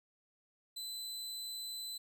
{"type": "tone", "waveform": "sawtooth", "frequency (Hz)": 4022, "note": "B7", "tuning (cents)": 31, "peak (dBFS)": -38, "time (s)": [0.76, 1.98], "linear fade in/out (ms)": 10, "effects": []}